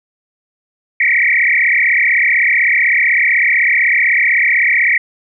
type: tone with frequency modulation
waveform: sine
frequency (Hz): 2093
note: C7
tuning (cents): 0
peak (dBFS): -9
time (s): 1-4.98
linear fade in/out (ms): 5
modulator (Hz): 35.9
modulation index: 6.6
effects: none